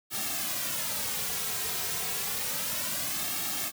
white noise with flanger, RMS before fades -32 dBFS, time 0.1-3.72 s, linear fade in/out 50 ms, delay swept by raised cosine 2 to 3.5 ms, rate 0.3 Hz, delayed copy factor -0.8, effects none

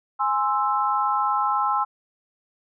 sine chord, Ab augmented, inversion none, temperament equal, 830.6 / 1046.5 / 1318.5 Hz, Ab5 / C6 / E6, 0 / 0 / 0 cents, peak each -24 dBFS, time 0.19-1.85 s, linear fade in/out 20 ms, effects none

